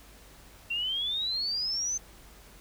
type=exponential sweep; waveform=sine; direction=up; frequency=2718 to 6272 Hz; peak=-28 dBFS; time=0.7-1.98 s; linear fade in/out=10 ms; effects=added 50 Hz sine -55 dBFS peak until 2.6 s + pink hiss -54 dBFS RMS until 2.6 s